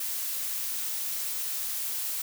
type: noise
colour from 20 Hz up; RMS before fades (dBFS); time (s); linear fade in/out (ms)
blue; -32; 0-2.22; 5
effects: none